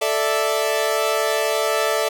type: chord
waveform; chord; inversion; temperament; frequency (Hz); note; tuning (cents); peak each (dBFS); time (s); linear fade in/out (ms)
sawtooth; A suspended fourth; none; equal; 440 / 587.3 / 659.3; A4 / D5 / E5; 0 / 0 / 0; -19; 0.01-2.09; 10
effects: none